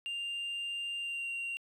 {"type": "tone with pitch glide", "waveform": "sine", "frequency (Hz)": [2794, 2762], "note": ["F7", "F7"], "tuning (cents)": [0, -20], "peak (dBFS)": -32, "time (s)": [0.06, 1.57], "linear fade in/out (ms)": 0, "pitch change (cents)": -20, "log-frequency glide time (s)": [0.98, 1.28], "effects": ["tanh soft clip ceiling -34 dBFS", "12-bit"]}